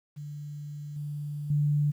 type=tone with level steps; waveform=sine; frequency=146.9 Hz; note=D3; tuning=1 cent sharp; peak=-36 / -32 / -22 dBFS; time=0.16-1.92 s; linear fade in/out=20 ms; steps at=0.96 / 1.5 s; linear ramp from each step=5 ms; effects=10-bit